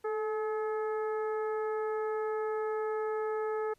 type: harmonic tone with a mistuned harmonic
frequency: 427.4 Hz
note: G#4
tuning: 50 cents sharp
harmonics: 1 / 2 / 3 / 4 / 5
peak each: -31 / -40 / -41 / -47 / -55 dBFS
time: 0.04-3.74 s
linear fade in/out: 10 ms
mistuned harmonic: 1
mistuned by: +32 cents
effects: pink hiss -70 dBFS RMS until 3.78 s + resampled to 32000 Hz